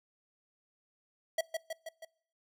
square tone with echo, 650 Hz, E5, 24 cents flat, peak -28 dBFS, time 1.38-1.41 s, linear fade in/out 5 ms, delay 160 ms, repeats 4, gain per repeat -4 dB, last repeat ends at 2.05 s, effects noise-tail reverb RT60 0.6 s tail -24 dB re dry

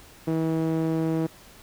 sawtooth tone with band-pass filter, 161.4 Hz, E3, 36 cents flat, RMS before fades -25 dBFS, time 0.27-1.27 s, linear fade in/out 10 ms, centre 340 Hz, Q 1.4, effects pink hiss -50 dBFS RMS until 1.62 s

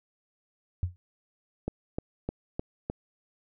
sine tone with exponential decay, 89.2 Hz, F2, 37 cents sharp, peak -21 dBFS, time 0.83-0.96 s, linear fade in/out 0 ms, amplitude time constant 28 ms
click train, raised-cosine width 2 ms, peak -17 dBFS, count 5, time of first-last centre 1.68-2.9 s, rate 3.28 Hz
effects none

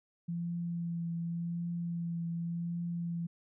sine tone with vibrato, 170 Hz, F3, 46 cents flat, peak -33 dBFS, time 0.28-3.27 s, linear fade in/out 10 ms, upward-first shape triangle, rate 0.88 Hz, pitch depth 20 cents each way, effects none

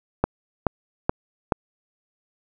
click train, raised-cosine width 1 ms, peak -4 dBFS, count 4, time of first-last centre 0.24-1.522 s, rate 2.34 Hz, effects none

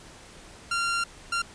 sawtooth tone bursts at uneven times, 1383 Hz, F6, 17 cents flat, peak -21 dBFS, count 2, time 0.71-1.04 / 1.32-1.42 s, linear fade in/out 5 ms, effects pink hiss -48 dBFS RMS until 1.54 s + resampled to 22050 Hz

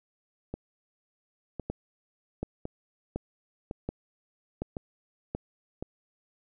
two click trains, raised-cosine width 2 ms, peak -21 / -18 dBFS, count 6 / 6, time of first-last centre 0.54-5.825 / 1.7-5.35 s, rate 0.946 / 1.37 Hz, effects none

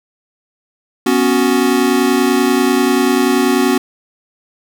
square chord, B suspended second, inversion none, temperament equal, 246.9 / 277.2 / 370 Hz, B3 / C#4 / F#4, 0 / 0 / 0 cents, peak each -16 dBFS, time 1.06-3.78 s, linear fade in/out 5 ms, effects none

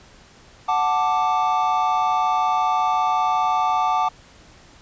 triangle chord, D major, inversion first, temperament equal, 740 / 880 / 1174.7 Hz, F#5 / A5 / D6, 0 / 0 / 0 cents, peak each -20 dBFS, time 0.68-4.09 s, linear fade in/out 10 ms, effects pink hiss -49 dBFS RMS until 4.81 s + resampled to 16000 Hz

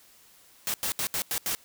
white noise bursts at uneven times, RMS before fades -29 dBFS, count 6, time 0.67-0.74 / 0.83-0.92 / 0.99-1.07 / 1.14-1.22 / 1.31-1.38 / 1.46-1.55 s, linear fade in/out 0 ms, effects white hiss -57 dBFS RMS until 1.64 s

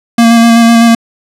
square tone with vibrato, 231.5 Hz, A#3, 12 cents flat, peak -3 dBFS, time 0.18-0.95 s, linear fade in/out 5 ms, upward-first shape square, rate 7.9 Hz, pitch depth 14 cents each way, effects low-pass 11000 Hz 12 dB/octave

